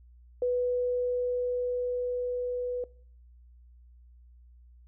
sine tone with level ramp, 493.9 Hz, B4, in tune, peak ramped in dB -24 to -29 dBFS, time 0.42-2.84 s, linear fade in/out 2 ms, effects noise-tail reverb RT60 0.5 s tail -22 dB re dry + added 60 Hz sine -52 dBFS peak until 4.87 s

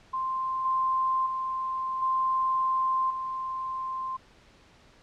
sine tone with level steps, 1046.5 Hz, C6, in tune, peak -27 / -23 / -28 / -23 / -30 dBFS, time 0.13-4.17 s, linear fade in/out 10 ms, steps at 0.65 / 1.26 / 2.02 / 3.1 s, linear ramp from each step 5 ms, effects pink hiss -57 dBFS RMS until 5.02 s + low-pass 5000 Hz 12 dB/octave

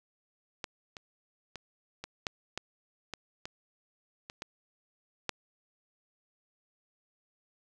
clicks, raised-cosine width 0.2 ms, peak -18 / -26 / -24 / -22 / -14 / -17 / -20 / -22 / -25 / -21 / -13 dBFS, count 11, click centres 0.642 / 0.968 / 1.557 / 2.04 / 2.268 / 2.576 / 3.137 / 3.455 / 4.299 / 4.421 / 5.293 s, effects none

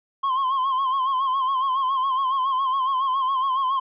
triangle tone with vibrato, 1059 Hz, C6, 21 cents sharp, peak -18 dBFS, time 0.23-3.8 s, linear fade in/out 10 ms, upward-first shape sine, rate 7.2 Hz, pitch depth 74 cents each way, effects resampled to 8000 Hz

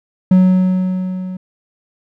triangle tone with level ramp, 185 Hz, F#3, in tune, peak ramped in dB -3 to -21 dBFS, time 0.31-1.37 s, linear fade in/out 5 ms, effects none

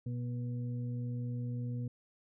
harmonic tone, 121.7 Hz, B2, 25 cents flat, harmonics 1 / 2 / 4, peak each -35 / -42 / -52 dBFS, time 0.06-1.88 s, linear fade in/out 5 ms, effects none

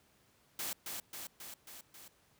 white noise with echo, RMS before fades -39 dBFS, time 0.59-0.73 s, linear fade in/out 2 ms, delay 270 ms, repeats 5, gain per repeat -3 dB, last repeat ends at 2.08 s, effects pink hiss -69 dBFS RMS until 2.39 s + high-pass 60 Hz 12 dB/octave

